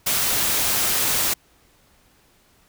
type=noise; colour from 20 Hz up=white; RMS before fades=-21 dBFS; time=0.06-1.34 s; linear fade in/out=10 ms; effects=pink hiss -58 dBFS RMS until 2.68 s